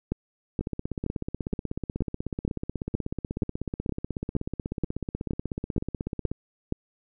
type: two click trains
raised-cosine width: 3 ms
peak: -13 / -17 dBFS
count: 15 / 94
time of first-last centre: 0.12-6.724 / 0.61-6.316 s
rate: 2.12 / 16.3 Hz
effects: none